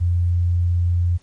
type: tone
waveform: sine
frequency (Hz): 87.31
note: F2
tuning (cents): 0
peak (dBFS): -15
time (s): 0-1.18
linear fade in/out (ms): 20
effects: pink hiss -57 dBFS RMS until 1.22 s + MP3 48 kbps